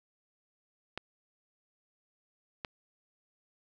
clicks, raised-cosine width 0.3 ms, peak -20 dBFS, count 2, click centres 0.976 / 2.648 s, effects none

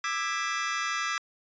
sawtooth chord, E dominant seventh, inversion third, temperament just, 1186.7 / 1318.5 / 1648.1 / 1977.8 Hz, D6 / E6 / G#6 / B6, +18 / 0 / -14 / +2 cents, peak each -30 / -29 / -31 / -30 dBFS, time 0.04-1.18 s, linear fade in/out 2 ms, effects resampled to 16000 Hz

